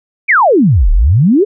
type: exponential two-way sweep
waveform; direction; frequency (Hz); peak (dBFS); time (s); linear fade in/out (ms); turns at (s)
sine; down then up; 2452 to 34.21 to 447.2; -5; 0.28-1.45; 20; 0.91
effects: none

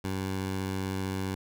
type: tone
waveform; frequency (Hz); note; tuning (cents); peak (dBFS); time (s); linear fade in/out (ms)
15% pulse; 95.4; G2; -47; -24; 0.04-1.35; 5
effects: none

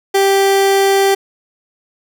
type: tone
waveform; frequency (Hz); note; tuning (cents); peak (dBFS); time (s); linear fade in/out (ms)
30% pulse; 392; G4; 0; -7; 0.14-1.15; 10
effects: none

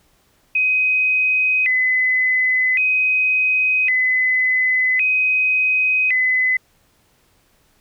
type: tone with vibrato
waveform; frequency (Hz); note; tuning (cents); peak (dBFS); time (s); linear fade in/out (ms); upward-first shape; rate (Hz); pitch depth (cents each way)
sine; 2255; C#7; +29; -14; 0.55-6.57; 5; square; 0.45; 190
effects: pink hiss -59 dBFS RMS until 7.8 s

